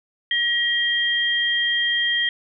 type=tone pair together; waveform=sine; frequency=1904 / 3202 Hz; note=A#6 / G7; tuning=+36 / +36 cents; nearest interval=major sixth; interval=900 cents; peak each=-21 dBFS; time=0.31-2.29 s; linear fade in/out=2 ms; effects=none